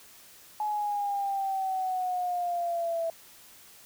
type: exponential sweep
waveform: sine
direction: down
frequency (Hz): 850 to 659.3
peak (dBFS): -27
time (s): 0.6-3.1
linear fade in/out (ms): 2
effects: white hiss -53 dBFS RMS until 3.85 s

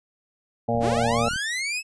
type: harmonic tone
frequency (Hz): 116.54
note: A#2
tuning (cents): 0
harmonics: 1 / 2 / 4 / 5 / 6 / 7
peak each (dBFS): -29 / -27 / -28 / -27 / -27 / -30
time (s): 0.68-1.29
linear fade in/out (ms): 10
type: click train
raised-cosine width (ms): 5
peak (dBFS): -25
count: 26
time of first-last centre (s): 0.75-1.36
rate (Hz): 41
type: linear sweep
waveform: sawtooth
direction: up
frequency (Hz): 222.9 to 2637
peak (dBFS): -22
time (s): 0.8-1.83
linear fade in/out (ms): 50
effects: resampled to 22050 Hz

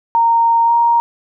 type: tone with pitch glide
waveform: sine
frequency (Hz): 925 to 936.3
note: A#5 to A#5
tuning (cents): -14 to +7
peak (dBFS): -9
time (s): 0.15-1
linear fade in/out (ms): 0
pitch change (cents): +21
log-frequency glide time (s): 0.65-0.72
effects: none

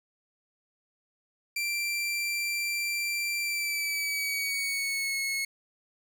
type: tone with pitch glide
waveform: sawtooth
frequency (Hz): 2355 to 2185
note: D7 to C#7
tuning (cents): +4 to -26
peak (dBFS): -25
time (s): 1.56-5.45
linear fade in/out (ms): 5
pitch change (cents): -130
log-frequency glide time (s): 3.41-5.17
effects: 10-bit

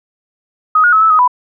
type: tone with pitch steps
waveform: sine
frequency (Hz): 1258 / 1438 / 1290 / 1310 / 1256 / 992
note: D#6 / F#6 / E6 / E6 / D#6 / B5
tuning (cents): +19 / -50 / -38 / -11 / +16 / +7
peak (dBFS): -6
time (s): 0.75-1.278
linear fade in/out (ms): 5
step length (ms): 88
effects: none

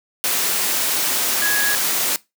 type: tone in noise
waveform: sine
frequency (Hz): 1667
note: G#6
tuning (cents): +6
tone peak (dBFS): -19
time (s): 1.42-1.75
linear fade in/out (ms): 0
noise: white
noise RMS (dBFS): -20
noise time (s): 0.24-2.16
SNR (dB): -2
effects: noise-tail reverb RT60 0.2 s tail -20 dB re dry + high-pass 200 Hz 12 dB/octave

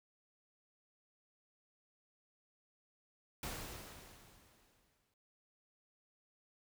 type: noise with exponential decay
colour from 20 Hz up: pink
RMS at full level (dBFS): -42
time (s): 3.43-5.14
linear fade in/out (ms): 2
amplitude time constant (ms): 370
effects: noise-tail reverb RT60 0.1 s tail -26 dB re dry

